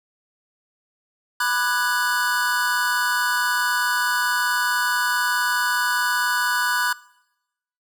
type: chord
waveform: square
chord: G# half-diminished seventh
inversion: first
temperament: equal with one note detuned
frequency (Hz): 987.8 / 1191.7 / 1480 / 1661.2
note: B5 / D6 / F#6 / G#6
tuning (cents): 0 / +25 / 0 / 0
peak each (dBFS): -26 / -29 / -23 / -28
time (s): 1.4-6.93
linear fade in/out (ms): 5
effects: noise-tail reverb RT60 0.9 s tail -22 dB re dry